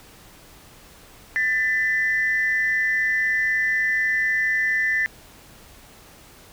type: tone pair together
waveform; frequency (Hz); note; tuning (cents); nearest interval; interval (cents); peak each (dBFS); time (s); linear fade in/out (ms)
sine; 1775.9 / 2000; A6 / B6; +16 / +21; major second; 205; -20 / -22; 1.36-5.06; 0
effects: tanh soft clip ceiling -12 dBFS + pink hiss -48 dBFS RMS until 6.52 s